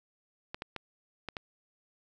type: clicks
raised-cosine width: 0.3 ms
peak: -21 dBFS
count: 5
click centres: 0.545 / 0.621 / 0.763 / 1.287 / 1.368 s
effects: none